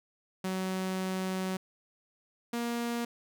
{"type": "tone pair in turn", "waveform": "sawtooth", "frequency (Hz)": [187.5, 236.2], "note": ["F#3", "A#3"], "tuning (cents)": [23, 23], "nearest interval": "major third", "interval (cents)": 400, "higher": "second", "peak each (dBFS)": -27, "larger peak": "neither", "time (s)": [[0.44, 1.57], [2.53, 3.05]], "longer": "first", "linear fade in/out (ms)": 5, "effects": []}